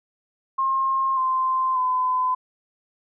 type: tone with pitch steps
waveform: sine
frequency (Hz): 1068 / 1041.2 / 1015.1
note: C6 / C6 / B5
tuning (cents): +35 / -9 / +47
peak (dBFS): -19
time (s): 0.58-2.35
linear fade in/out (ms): 10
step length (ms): 590
effects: none